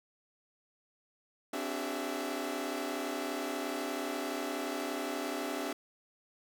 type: tone cluster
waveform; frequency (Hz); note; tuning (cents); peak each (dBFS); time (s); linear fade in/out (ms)
sawtooth; 259.6 / 291.5 / 377.1 / 414 / 666; C4 / D4 / F#4 / G#4 / E5; -13 / -13 / +33 / -5 / +18; -37 / -35 / -38 / -39 / -37; 1.53-5.73; 5
effects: none